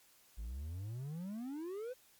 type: exponential sweep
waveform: triangle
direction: up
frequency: 50.4 to 523.3 Hz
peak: -38 dBFS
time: 0.37-1.94 s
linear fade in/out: 20 ms
effects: white hiss -66 dBFS RMS until 2.19 s + MP3 96 kbps